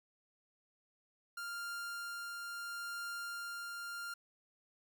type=tone with tremolo; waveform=45% pulse; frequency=1396.9 Hz; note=F6; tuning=in tune; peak=-40 dBFS; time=1.37-4.14 s; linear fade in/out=5 ms; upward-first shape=triangle; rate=0.74 Hz; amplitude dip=25%; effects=none